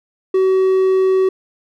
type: tone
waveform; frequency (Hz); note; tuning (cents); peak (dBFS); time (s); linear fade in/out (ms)
triangle; 378.2; F#4; +38; -9; 0.34-1.29; 5
effects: none